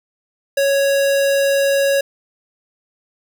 square tone, 554.4 Hz, C#5, in tune, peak -14 dBFS, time 0.57-2.01 s, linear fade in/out 5 ms, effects 8-bit

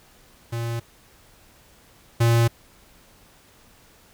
square tone pair in turn, 116.54 / 116.54 Hz, A#2 / A#2, 0 / 0 cents, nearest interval unison, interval 0 cents, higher neither, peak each -26 / -16 dBFS, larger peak second, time 0.52-0.8 / 2.2-2.48 s, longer neither, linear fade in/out 10 ms, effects pink hiss -54 dBFS RMS until 4.13 s

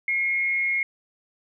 sine tone with frequency modulation, 2158 Hz, C#7, 47 cents flat, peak -21 dBFS, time 0.08-0.83 s, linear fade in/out 2 ms, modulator 185 Hz, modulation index 0.28, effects none

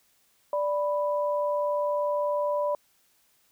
sine tone pair together, 587.3 / 987.7 Hz, D5 / B5, 0 / 0 cents, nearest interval major sixth, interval 900 cents, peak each -25 / -30 dBFS, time 0.53-2.75 s, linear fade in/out 2 ms, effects white hiss -66 dBFS RMS until 3.51 s

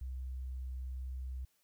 sine tone, 64.2 Hz, C2, 32 cents flat, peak -38 dBFS, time 0.01-1.45 s, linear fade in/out 5 ms, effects white hiss -75 dBFS RMS until 1.63 s

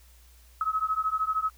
sine beating tone pair, 1276 / 1289 Hz, D#6 / E6, +43 / -39 cents, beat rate 13 Hz, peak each -28 dBFS, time 0.61-1.5 s, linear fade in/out 2 ms, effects added 60 Hz sine -53 dBFS peak until 1.57 s + white hiss -60 dBFS RMS until 1.57 s

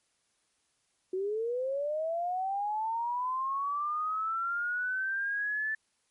sine linear sweep, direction up, 365.4 to 1760 Hz, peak -29 dBFS, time 1.13-5.75 s, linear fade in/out 5 ms, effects white hiss -74 dBFS RMS until 6.1 s + MP3 48 kbps

